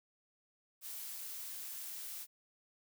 blue noise, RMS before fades -45 dBFS, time 0.81-2.27 s, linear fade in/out 50 ms, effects none

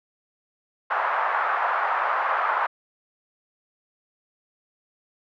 white band-pass noise, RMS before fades -24 dBFS, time 0.9-2.67 s, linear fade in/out 10 ms, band 720 to 1400 Hz, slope 24 dB/octave, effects none

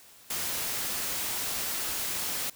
white noise, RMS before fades -32 dBFS, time 0.3-2.5 s, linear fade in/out 5 ms, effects white hiss -54 dBFS RMS until 2.55 s

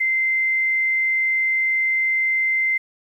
sine tone, 2079 Hz, C7, 12 cents flat, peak -17 dBFS, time 0-2.78 s, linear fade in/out 10 ms, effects 9-bit

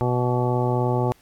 harmonic tone with a mistuned harmonic, 123.47 Hz, B2, in tune, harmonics 1 / 2 / 3 / 4 / 5 / 6 / 7 / 9, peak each -22 / -29 / -26 / -29 / -31 / -32 / -28 / -36 dBFS, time 0.01-1.12 s, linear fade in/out 0 ms, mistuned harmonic 9, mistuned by +31 cents, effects pink hiss -58 dBFS RMS until 1.21 s + AAC 64 kbps

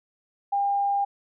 sine tone, 802 Hz, G5, 39 cents sharp, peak -21 dBFS, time 0.52-1.05 s, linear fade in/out 10 ms, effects none

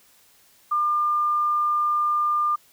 sine tone, 1200 Hz, D6, 37 cents sharp, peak -19 dBFS, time 0.71-2.56 s, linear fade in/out 10 ms, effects white hiss -57 dBFS RMS until 2.72 s

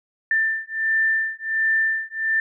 sine beating tone pair, 1781 / 1782.4 Hz, A6 / A6, +21 / +22 cents, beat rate 1.4 Hz, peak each -22 dBFS, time 0.31-2.4 s, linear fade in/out 2 ms, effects none

